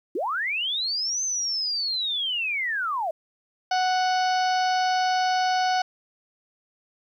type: linear two-way sweep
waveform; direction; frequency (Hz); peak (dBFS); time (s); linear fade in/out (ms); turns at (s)
sine; up then down; 289.9 to 6272 to 601; -24; 0.15-3.11; 5; 1.23
type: harmonic tone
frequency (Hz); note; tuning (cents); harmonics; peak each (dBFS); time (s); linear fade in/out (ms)
740; F#5; 0; 1 / 2 / 3 / 4 / 5 / 6 / 7 / 8; -21 / -30 / -38 / -36 / -42 / -35 / -37 / -41; 3.71-5.82; 5
effects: 10-bit